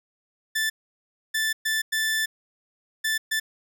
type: tone bursts at uneven times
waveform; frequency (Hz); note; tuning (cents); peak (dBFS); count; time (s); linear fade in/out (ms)
sawtooth; 1760; A6; 0; -19; 6; 0.55-0.7 / 1.34-1.53 / 1.65-1.82 / 1.92-2.26 / 3.04-3.18 / 3.31-3.4; 10
effects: none